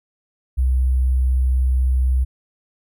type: tone with sample-and-hold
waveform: sine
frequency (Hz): 64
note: C2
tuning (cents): -38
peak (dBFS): -14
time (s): 0.57-2.25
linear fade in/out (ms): 20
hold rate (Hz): 11025
effects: none